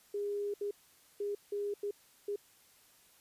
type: tone bursts at uneven times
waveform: sine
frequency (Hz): 408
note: G#4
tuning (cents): -31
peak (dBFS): -33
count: 6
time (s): 0.14-0.54 / 0.61-0.71 / 1.2-1.35 / 1.52-1.74 / 1.83-1.91 / 2.28-2.36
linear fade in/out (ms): 5
effects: white hiss -64 dBFS RMS until 3.2 s + resampled to 32000 Hz